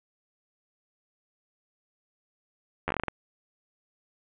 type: slowing click train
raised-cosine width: 0.5 ms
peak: -13 dBFS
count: 9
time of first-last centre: 2.88-3.083 s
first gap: 11 ms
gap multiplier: 1.23
effects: resampled to 8000 Hz + 8-bit